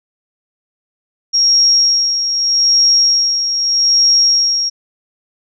sine tone with tremolo, 5588 Hz, F8, in tune, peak -7 dBFS, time 1.33-4.7 s, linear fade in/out 20 ms, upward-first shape sine, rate 0.81 Hz, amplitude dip 55%, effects none

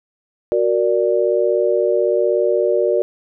sine chord, Gb augmented, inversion none, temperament equal, 370 / 466.2 / 587.3 Hz, Gb4 / Bb4 / D5, 0 / 0 / 0 cents, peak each -18 / -18 / -18 dBFS, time 0.52-3.02 s, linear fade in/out 0 ms, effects none

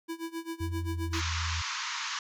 square tone with tremolo, 330.1 Hz, E4, 2 cents sharp, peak -33 dBFS, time 0.08-1.22 s, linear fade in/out 20 ms, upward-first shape sine, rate 7.6 Hz, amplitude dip 90%
sine tone with pitch glide, 87.31 to 82.41 Hz, F2 to E2, 0 to 0 cents, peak -31 dBFS, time 0.6-1.62 s, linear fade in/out 10 ms, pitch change -100 cents, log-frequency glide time 0.82-1.28 s
pink band-pass noise, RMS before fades -35 dBFS, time 1.13-2.19 s, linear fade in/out 2 ms, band 920 to 6900 Hz, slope 96 dB/octave
effects none

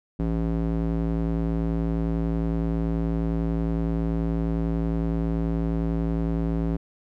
square tone with band-pass filter, 55.6 Hz, A1, 19 cents sharp, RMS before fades -25 dBFS, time 0.19-6.77 s, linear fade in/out 10 ms, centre 230 Hz, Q 1.1, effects none

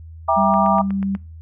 sine chord, E half-diminished seventh, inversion none, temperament just, 659.3 / 791.1 / 949.3 / 1186.7 Hz, E5 / G5 / Bb5 / D6, 0 / +16 / +31 / +18 cents, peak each -19 dBFS, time 0.28-0.82 s, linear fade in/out 10 ms
sine tone with pitch glide, 197 to 195.64 Hz, G3 to G3, +9 to -3 cents, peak -19 dBFS, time 0.36-1.17 s, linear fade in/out 20 ms, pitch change -12 cents, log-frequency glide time 0.65-0.83 s
click train, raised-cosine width 0.5 ms, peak -20 dBFS, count 6, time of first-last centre 0.54-1.151 s, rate 8.19 Hz
effects noise-tail reverb RT60 0.4 s tail -25 dB re dry + added 81 Hz sine -35 dBFS peak until 1.41 s

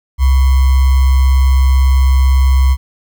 sine tone with sample-and-hold, 66 Hz, C2, 16 cents sharp, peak -6 dBFS, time 0.18-2.77 s, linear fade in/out 50 ms, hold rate 1050 Hz, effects none

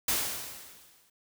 white noise with exponential decay, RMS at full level -26 dBFS, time 0.08-1.1 s, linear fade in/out 5 ms, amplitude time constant 220 ms, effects none

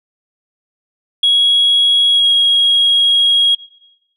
sine tone with pitch glide, 3322 to 3291 Hz, G#7 to G#7, 0 to -16 cents, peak -7 dBFS, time 1.23-3.55 s, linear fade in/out 5 ms, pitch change -16 cents, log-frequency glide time 2.11-2.27 s, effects noise-tail reverb RT60 0.9 s tail -21 dB re dry + tanh soft clip ceiling -5 dBFS

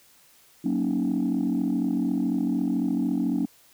sine chord, D# minor seventh, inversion first, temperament equal, 185 / 233.1 / 277.2 / 311.1 Hz, F#3 / A#3 / C#4 / D#4, 0 / 0 / 0 / 0 cents, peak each -28 / -26 / -25 / -29 dBFS, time 0.64-3.46 s, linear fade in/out 10 ms, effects tanh soft clip ceiling -17 dBFS + white hiss -57 dBFS RMS until 3.73 s

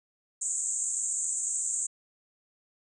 white band-pass noise, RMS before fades -31 dBFS, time 0.41-1.87 s, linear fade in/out 10 ms, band 6800 to 8300 Hz, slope 96 dB/octave, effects none

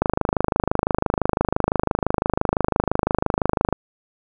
click train, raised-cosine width 1 ms, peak -3 dBFS, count 97, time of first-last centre 0.02-3.727 s, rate 25.9 Hz, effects none

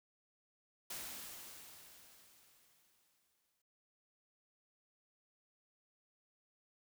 white noise with exponential decay, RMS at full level -44 dBFS, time 0.9-3.62 s, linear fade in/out 5 ms, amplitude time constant 590 ms, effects none

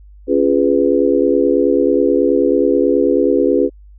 sine chord, C# dominant seventh, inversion none, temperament just, 277.2 / 346.5 / 415.8 / 498.9 Hz, C#4 / E#4 / G#4 / B4, 0 / -14 / +2 / +17 cents, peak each -16 dBFS, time 0.27-3.7 s, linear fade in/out 50 ms, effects added 50 Hz sine -38 dBFS peak until 3.98 s

